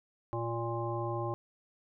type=harmonic tone; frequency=116.7 Hz; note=A#2; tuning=2 cents sharp; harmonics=1 / 3 / 5 / 7 / 9; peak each=-36 / -37 / -40 / -40 / -40 dBFS; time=0.33-1.34 s; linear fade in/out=0 ms; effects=none